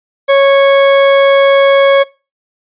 40% pulse tone, 552 Hz, C#5, 7 cents flat, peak -4 dBFS, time 0.28-2.04 s, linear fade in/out 20 ms, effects noise-tail reverb RT60 0.3 s tail -22 dB re dry + resampled to 8000 Hz

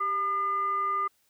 sine tone with frequency modulation, 1208 Hz, D6, 48 cents sharp, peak -25 dBFS, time 0-1.08 s, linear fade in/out 10 ms, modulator 816 Hz, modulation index 0.31, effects white hiss -69 dBFS RMS until 1.29 s

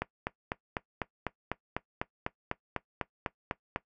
click train, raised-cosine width 0.5 ms, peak -15 dBFS, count 16, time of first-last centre 0.02-3.761 s, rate 4.01 Hz, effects noise-tail reverb RT60 0.1 s tail -19 dB re dry

